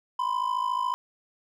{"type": "ring-modulated tone", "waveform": "triangle", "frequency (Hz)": 1009, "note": "B5", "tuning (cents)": 37, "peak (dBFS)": -20, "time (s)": [0.19, 0.94], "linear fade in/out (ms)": 0, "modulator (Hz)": 27, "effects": []}